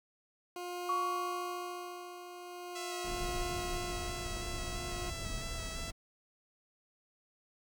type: tone with tremolo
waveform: 20% pulse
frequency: 355.3 Hz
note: F4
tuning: 30 cents sharp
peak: -32 dBFS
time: 0.56-5.1 s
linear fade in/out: 2 ms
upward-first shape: sine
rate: 0.44 Hz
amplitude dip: 65%
type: tone with exponential decay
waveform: sine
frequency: 1120 Hz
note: C#6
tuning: 18 cents sharp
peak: -29 dBFS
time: 0.89-2.87 s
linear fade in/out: 2 ms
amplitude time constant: 430 ms
type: tone with vibrato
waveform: 5% pulse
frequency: 659.3 Hz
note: E5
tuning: in tune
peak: -30 dBFS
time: 2.75-5.91 s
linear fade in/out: 10 ms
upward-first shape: square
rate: 3 Hz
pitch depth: 16 cents each way
type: noise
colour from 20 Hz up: brown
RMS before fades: -41 dBFS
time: 3.04-5.92 s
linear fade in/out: 10 ms
effects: none